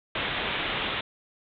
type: low-pass noise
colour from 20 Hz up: white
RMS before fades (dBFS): -30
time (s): 0.15-1.01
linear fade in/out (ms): 5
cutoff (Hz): 3700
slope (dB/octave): 96
effects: none